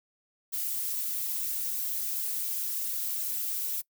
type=noise with flanger; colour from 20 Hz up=violet; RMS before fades=-32 dBFS; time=0.52-3.82 s; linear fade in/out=20 ms; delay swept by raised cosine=2 to 3.8 ms; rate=3 Hz; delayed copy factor=-0.75; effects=noise-tail reverb RT60 0.1 s tail -23 dB re dry